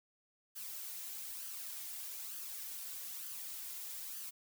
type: noise with flanger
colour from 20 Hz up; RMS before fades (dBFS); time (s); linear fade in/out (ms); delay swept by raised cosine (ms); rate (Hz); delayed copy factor
blue; -45; 0.55-4.31; 20; 0.64 to 2.94; 1.1; +0.5
effects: none